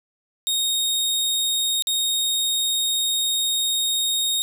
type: tone with dropouts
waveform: sawtooth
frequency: 3723 Hz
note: A#7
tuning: 3 cents flat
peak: -17 dBFS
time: 0.47-4.42 s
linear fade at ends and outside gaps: 0 ms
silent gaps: 1.823-1.871 s
effects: none